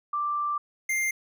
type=tone pair in turn; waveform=sine / square; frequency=1177 / 2103 Hz; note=D6 / C7; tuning=+3 / +8 cents; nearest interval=minor seventh; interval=1005 cents; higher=second; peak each=-25 dBFS; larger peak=neither; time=0.13-0.58 / 0.89-1.11 s; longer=first; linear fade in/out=5 ms; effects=none